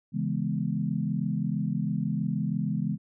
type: chord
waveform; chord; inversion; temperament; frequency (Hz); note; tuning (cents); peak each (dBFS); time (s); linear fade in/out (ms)
sine; C# minor seventh; none; equal; 138.59 / 164.81 / 207.7 / 246.9; C#3 / E3 / G#3 / B3; 0 / 0 / 0 / 0; -32 / -30 / -30 / -35; 0.12-2.98; 50
effects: none